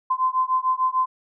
sine beating tone pair, 1028 / 1034.7 Hz, C6 / C6, -31 / -20 cents, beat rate 6.7 Hz, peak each -22 dBFS, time 0.1-1.06 s, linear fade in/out 10 ms, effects none

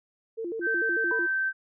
sine tone with vibrato, 394.6 Hz, G4, 11 cents sharp, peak -30 dBFS, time 0.37-1.27 s, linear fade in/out 20 ms, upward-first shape square, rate 6.7 Hz, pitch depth 230 cents each way
sine tone, 1553 Hz, G6, 17 cents flat, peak -24 dBFS, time 0.61-1.53 s, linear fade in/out 50 ms
sine tone with exponential decay, 987.8 Hz, B5, in tune, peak -31 dBFS, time 1.11-1.42 s, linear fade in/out 0 ms, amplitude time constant 67 ms
effects none

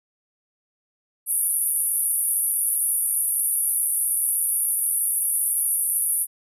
white band-pass noise, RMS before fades -23 dBFS, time 1.26-6.27 s, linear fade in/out 50 ms, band 9500 to 12000 Hz, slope 96 dB/octave, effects none

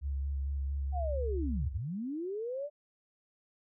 sine tone with vibrato, 69.3 Hz, C#2, in tune, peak -31 dBFS, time 0.01-1.8 s, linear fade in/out 50 ms, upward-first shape square, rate 4.4 Hz, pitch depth 21 cents each way
sine linear two-way sweep, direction down then up, 755 to 63.6 to 601 Hz, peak -34 dBFS, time 0.92-2.7 s, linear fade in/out 50 ms, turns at 1.71 s
effects none

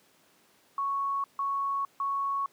sine tone bursts, 1108.7 Hz, C#6, in tune, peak -27 dBFS, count 3, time 0.78-2.46 s, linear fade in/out 2 ms, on 460 ms, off 150 ms, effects pink hiss -63 dBFS RMS until 2.52 s + high-pass 200 Hz 12 dB/octave

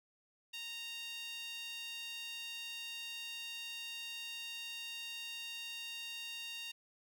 sawtooth tone with high-pass filter, 927 Hz, A#5, 10 cents flat, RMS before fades -45 dBFS, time 0.53-6.72 s, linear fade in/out 10 ms, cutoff 3100 Hz, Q 4.8, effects none

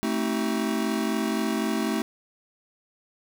square chord, A diminished seventh, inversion none, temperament just, 220 / 264 / 316.8 / 380.2 Hz, A3 / C4 / Eb4 / Gb4, 0 / +16 / +31 / +47 cents, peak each -28 / -32 / -31 / -33 dBFS, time 0.03-2.02 s, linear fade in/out 0 ms, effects none

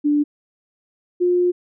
sine tone pair in turn, 293.7 / 356.1 Hz, D4 / F4, 0 / +34 cents, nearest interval minor third, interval 334 cents, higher second, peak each -14 / -14 dBFS, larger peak neither, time 0.04-0.24 / 1.2-1.52 s, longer second, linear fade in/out 20 ms, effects none

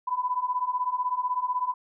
sine beating tone pair, 987.8 / 1003.8 Hz, B5 / B5, 0 / +28 cents, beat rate 16 Hz, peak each -29 / -27 dBFS, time 0.07-1.74 s, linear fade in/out 10 ms, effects none

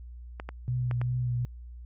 clicks, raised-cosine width 0.5 ms, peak -22 dBFS, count 4, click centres 0.399 / 0.49 / 0.912 / 1.015 s
sine tone with vibrato, 123.47 Hz, B2, in tune, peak -26 dBFS, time 0.68-1.45 s, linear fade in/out 0 ms, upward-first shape triangle, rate 2.6 Hz, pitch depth 31 cents each way
effects added 60 Hz sine -41 dBFS peak until 1.85 s

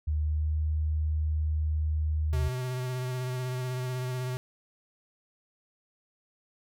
sine tone with pitch glide, 76 to 77.15 Hz, D#2 to D#2, -40 to -14 cents, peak -25 dBFS, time 0.07-2.49 s, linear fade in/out 10 ms, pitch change +26 cents, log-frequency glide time 0.21-0.56 s
square tone with vibrato, 127 Hz, B2, 49 cents sharp, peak -31 dBFS, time 2.33-4.37 s, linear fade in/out 0 ms, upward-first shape sine, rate 16 Hz, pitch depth 20 cents each way
effects none

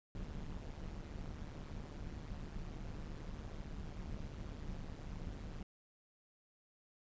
brown noise with amplitude modulation, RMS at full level -42 dBFS, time 0.15-5.63 s, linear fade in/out 2 ms, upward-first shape sine, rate 150 Hz, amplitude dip 80%, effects resampled to 16000 Hz

